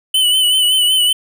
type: tone with vibrato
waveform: square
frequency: 3003 Hz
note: F#7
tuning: 25 cents sharp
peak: -11 dBFS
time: 0.14-1.13 s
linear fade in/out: 5 ms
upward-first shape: sine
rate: 5.3 Hz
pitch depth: 43 cents each way
effects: none